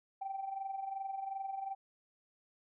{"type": "tone with amplitude modulation", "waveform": "sine", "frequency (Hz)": 779, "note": "G5", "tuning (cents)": -11, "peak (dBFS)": -34, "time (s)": [0.21, 1.75], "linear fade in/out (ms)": 10, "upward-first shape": "sine", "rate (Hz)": 22.7, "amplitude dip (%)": 65, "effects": ["tanh soft clip ceiling -30 dBFS"]}